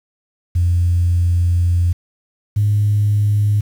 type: tone pair in turn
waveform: sine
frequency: 87.31 / 103.85 Hz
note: F2 / G#2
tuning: 0 / 0 cents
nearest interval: minor third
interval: 300 cents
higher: second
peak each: -11 dBFS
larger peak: neither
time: 0.55-1.93 / 2.56-3.61 s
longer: first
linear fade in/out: 10 ms
effects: tanh soft clip ceiling -7 dBFS + 7-bit